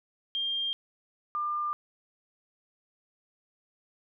sine tone pair in turn, 3200 / 1198.6 Hz, G7 / D6, +35 / +35 cents, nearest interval octave + perfect fourth, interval 1700 cents, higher first, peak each -28 dBFS, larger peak neither, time 0.35-0.73 / 1.35-1.73 s, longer neither, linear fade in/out 0 ms, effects none

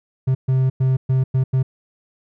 triangle tone bursts at uneven times, 130.81 Hz, C3, in tune, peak -12 dBFS, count 6, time 0.27-0.35 / 0.48-0.7 / 0.8-0.97 / 1.09-1.24 / 1.34-1.44 / 1.53-1.63 s, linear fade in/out 10 ms, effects none

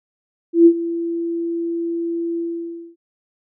sine tone with ADSR envelope, 337 Hz, E4, 38 cents sharp, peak -4 dBFS, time 0.53-2.96 s, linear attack 130 ms, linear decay 69 ms, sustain -16 dB, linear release 580 ms, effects none

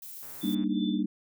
violet noise, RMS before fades -43 dBFS, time 0.02-0.55 s, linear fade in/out 5 ms
click train, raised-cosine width 0.5 ms, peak -39 dBFS, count 57, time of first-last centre 0.23-0.639 s, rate 137 Hz
sine tone with tremolo, 3517 Hz, A7, 1 cent flat, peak -38 dBFS, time 0.41-1.03 s, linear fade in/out 5 ms, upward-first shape triangle, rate 2.8 Hz, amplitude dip 100%
sine chord, Eb major seventh, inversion first, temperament equal, 196 / 233.1 / 293.7 / 311.1 Hz, G3 / Bb3 / D4 / Eb4, 0 / 0 / 0 / 0 cents, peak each -30 / -31 / -31 / -33 dBFS, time 0.43-1.06 s, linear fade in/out 10 ms
effects none

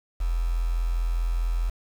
sine tone with quantisation, 42.35 Hz, E1, 48 cents sharp, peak -22 dBFS, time 0.2-1.7 s, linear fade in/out 10 ms, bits 7, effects none

